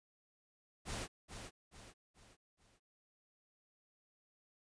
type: noise with echo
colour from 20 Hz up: pink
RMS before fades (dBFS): -42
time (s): 0.85-1.08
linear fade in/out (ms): 50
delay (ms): 430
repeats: 4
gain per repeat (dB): -7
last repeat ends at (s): 2.8
effects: resampled to 22050 Hz